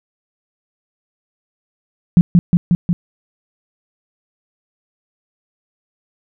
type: tone with echo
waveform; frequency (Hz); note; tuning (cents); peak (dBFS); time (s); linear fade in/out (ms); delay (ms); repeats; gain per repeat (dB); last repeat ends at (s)
sine; 174.61; F3; 0; -3; 2.17-2.21; 0; 180; 4; -2; 2.93
effects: none